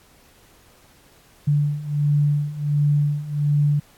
sine beating tone pair, 145.4 / 146.8 Hz, D3 / D3, -17 / 0 cents, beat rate 1.4 Hz, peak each -22 / -19 dBFS, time 1.47-3.8 s, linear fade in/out 10 ms, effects pink hiss -54 dBFS RMS until 3.97 s + AAC 64 kbps

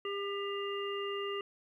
harmonic tone with a mistuned harmonic, 400.9 Hz, G4, 39 cents sharp, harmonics 1 / 3 / 5 / 7, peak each -36 / -41 / -46 / -42 dBFS, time 0.05-1.41 s, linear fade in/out 2 ms, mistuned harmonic 5, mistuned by -20 cents, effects 12-bit

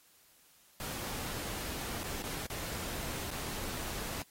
pink noise with dropouts, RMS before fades -40 dBFS, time 0.8-4.22 s, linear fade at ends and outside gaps 1 ms, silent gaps 2.034-2.038 / 2.222-2.239 / 2.465-2.5 / 3.306-3.312 s, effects white hiss -64 dBFS RMS until 4.3 s + AAC 48 kbps

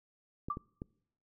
clicks, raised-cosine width 3 ms, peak -27 dBFS, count 3, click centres 0.485 / 0.571 / 0.819 s
sine tone with exponential decay, 1174.7 Hz, D6, in tune, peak -28 dBFS, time 0.5-0.59 s, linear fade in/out 5 ms, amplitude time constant 19 ms
effects noise-tail reverb RT60 0.7 s tail -25 dB re dry

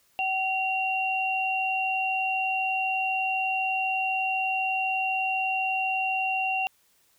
sine tone pair together, 760 / 2756 Hz, F#5 / F7, +46 / -24 cents, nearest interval octave + minor seventh, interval 2230 cents, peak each -27 dBFS, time 0.19-6.67 s, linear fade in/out 0 ms, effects white hiss -65 dBFS RMS until 7.18 s

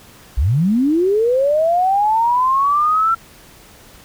sine linear sweep, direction up, 51.1 to 1357 Hz, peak -12 dBFS, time 0.37-3.15 s, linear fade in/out 10 ms, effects pink hiss -44 dBFS RMS until 4.04 s

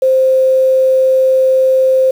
sine tone with quantisation, 523.3 Hz, C5, in tune, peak -7 dBFS, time 0.02-2.11 s, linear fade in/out 5 ms, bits 6, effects none

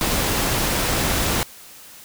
pink noise, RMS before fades -21 dBFS, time 0.01-1.43 s, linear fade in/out 0 ms, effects white hiss -43 dBFS RMS until 2.04 s

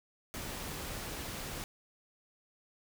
pink noise, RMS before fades -41 dBFS, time 0.34-1.64 s, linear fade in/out 0 ms, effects none

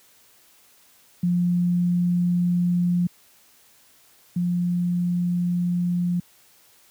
sine tone pair in turn, 176.1 / 176.1 Hz, F3 / F3, +15 / +15 cents, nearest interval unison, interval 0 cents, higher neither, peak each -18 / -20 dBFS, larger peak first, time 1.23-3.07 / 4.36-6.2 s, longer neither, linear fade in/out 5 ms, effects white hiss -56 dBFS RMS until 6.9 s + high-pass 60 Hz 12 dB/octave

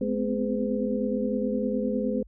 sine tone cluster, 212.4 / 249.3 / 259 / 415 / 509 Hz, G#3 / B3 / C4 / G#4 / C5, +39 / +16 / -17 / -1 / -48 cents, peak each -28 / -32 / -33 / -33 / -30 dBFS, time 0.01-2.23 s, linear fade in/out 5 ms, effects added 50 Hz sine -48 dBFS peak until 2.27 s

